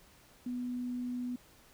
sine tone, 246.9 Hz, B3, in tune, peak -34 dBFS, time 0.46-1.36 s, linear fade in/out 5 ms, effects pink hiss -61 dBFS RMS until 1.73 s

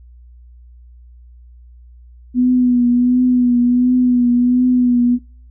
sine tone with vibrato, 246.9 Hz, B3, in tune, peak -10 dBFS, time 2.34-5.19 s, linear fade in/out 50 ms, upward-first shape triangle, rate 1.4 Hz, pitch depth 40 cents each way, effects noise-tail reverb RT60 0.5 s tail -24 dB re dry + added 60 Hz sine -39 dBFS peak until 5.5 s

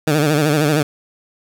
15% pulse tone with vibrato, 150.3 Hz, D3, 40 cents sharp, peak -7 dBFS, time 0.07-0.83 s, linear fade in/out 5 ms, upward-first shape sine, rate 13 Hz, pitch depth 88 cents each way, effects none

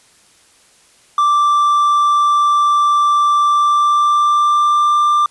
triangle tone with pitch glide, 1174 to 1187 Hz, D6 to D6, -1 to +18 cents, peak -8 dBFS, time 1.18-5.26 s, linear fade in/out 2 ms, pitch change +19 cents, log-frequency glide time 3.43-4.98 s, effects white hiss -50 dBFS RMS until 5.3 s + resampled to 24000 Hz

